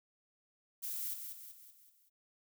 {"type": "noise with echo", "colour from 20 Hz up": "violet", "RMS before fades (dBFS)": -40, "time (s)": [0.82, 1.15], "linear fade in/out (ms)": 20, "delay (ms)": 190, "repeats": 5, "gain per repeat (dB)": -6, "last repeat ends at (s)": 2.1, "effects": []}